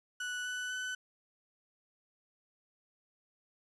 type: tone with pitch steps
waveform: 35% pulse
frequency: 1480 / 1492 / 1504.1 Hz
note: F#6 / F#6 / F#6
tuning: 0 / +14 / +28 cents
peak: -34 dBFS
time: 0.2-0.95 s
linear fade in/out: 5 ms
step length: 250 ms
effects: resampled to 22050 Hz + 11-bit